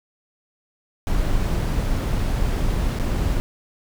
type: noise with dropouts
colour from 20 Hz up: brown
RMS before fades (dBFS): -21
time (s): 1.07-3.4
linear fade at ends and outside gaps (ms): 0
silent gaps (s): 2.988-2.998
effects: none